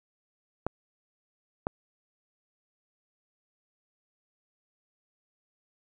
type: clicks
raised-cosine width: 1 ms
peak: -14 dBFS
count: 2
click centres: 0.666 / 1.669 s
effects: none